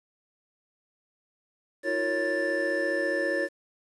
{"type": "tone cluster", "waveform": "triangle", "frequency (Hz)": [320.9, 355.8, 463.3, 554, 1761], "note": ["E4", "F4", "A#4", "C#5", "A6"], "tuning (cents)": [-46, 32, -11, -1, 1], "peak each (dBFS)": [-32, -31, -34, -27, -28], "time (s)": [1.83, 3.49], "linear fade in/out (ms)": 50, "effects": ["resampled to 24000 Hz", "9-bit"]}